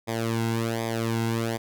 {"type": "tone with flanger", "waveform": "sawtooth", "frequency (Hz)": 114.3, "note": "A#2", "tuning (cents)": -34, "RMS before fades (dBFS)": -27, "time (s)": [0.07, 1.58], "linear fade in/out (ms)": 20, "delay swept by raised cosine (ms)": [0.7, 1.7], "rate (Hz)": 1.3, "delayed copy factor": -0.85, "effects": []}